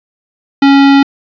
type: tone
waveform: square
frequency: 277.2 Hz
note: C#4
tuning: in tune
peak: -4 dBFS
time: 0.62-1.03 s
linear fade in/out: 5 ms
effects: resampled to 11025 Hz + 7-bit